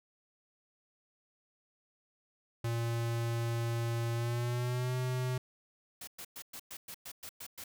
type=tone with pitch glide; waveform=square; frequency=116.6 to 127.15 Hz; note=A#2 to C3; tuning=+1 to -49 cents; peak=-32 dBFS; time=2.64-5.38 s; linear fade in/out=5 ms; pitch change=+150 cents; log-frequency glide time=4.14-4.96 s
type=noise bursts; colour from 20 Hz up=white; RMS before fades=-45 dBFS; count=10; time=6.01-7.64 s; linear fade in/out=5 ms; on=64 ms; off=110 ms
effects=none